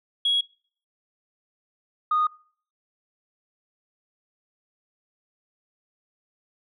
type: tone pair in turn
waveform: sine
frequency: 3322 / 1234 Hz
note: G#7 / D#6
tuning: 0 / -15 cents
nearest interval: octave + perfect fourth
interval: 1715 cents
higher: first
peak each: -18 dBFS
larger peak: neither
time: 0.25-0.41 / 2.11-2.27 s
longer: neither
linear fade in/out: 5 ms
effects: noise-tail reverb RT60 0.5 s tail -24 dB re dry + tanh soft clip ceiling -15 dBFS